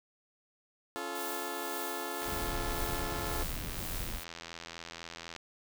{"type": "chord", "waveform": "15% pulse", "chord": "Db augmented", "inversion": "none", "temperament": "just", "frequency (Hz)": [277.2, 346.5, 433.1], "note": ["Db4", "F4", "A4"], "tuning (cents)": [0, -14, -27], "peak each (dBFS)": [-37, -34, -34], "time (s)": [0.96, 3.43], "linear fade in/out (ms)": 0}
{"type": "noise with tremolo", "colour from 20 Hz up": "blue", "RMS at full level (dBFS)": -41, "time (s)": [1.15, 4.24], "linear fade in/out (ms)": 5, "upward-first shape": "sine", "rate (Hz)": 1.9, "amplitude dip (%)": 45}
{"type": "click train", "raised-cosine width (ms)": 0.2, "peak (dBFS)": -25, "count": 265, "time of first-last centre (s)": [2.22, 5.363], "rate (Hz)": 84}
{"type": "noise", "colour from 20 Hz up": "brown", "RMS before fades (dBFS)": -38, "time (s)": [2.25, 4.21], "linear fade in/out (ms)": 50}
{"effects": []}